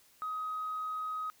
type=tone; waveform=sine; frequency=1260 Hz; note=D#6; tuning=21 cents sharp; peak=-33 dBFS; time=0.22-1.3 s; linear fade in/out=0 ms; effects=tanh soft clip ceiling -29 dBFS + white hiss -64 dBFS RMS until 1.4 s